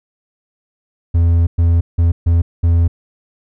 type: tone bursts at uneven times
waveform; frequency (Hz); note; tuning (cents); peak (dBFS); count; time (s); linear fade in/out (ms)
triangle; 84.5; E2; +43; -7; 5; 1.14-1.47 / 1.58-1.81 / 1.98-2.12 / 2.26-2.42 / 2.63-2.88; 10
effects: none